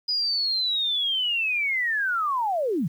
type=linear sweep; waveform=sine; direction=down; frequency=4978 to 131.2 Hz; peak=-22 dBFS; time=0.08-2.88 s; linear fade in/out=10 ms; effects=9-bit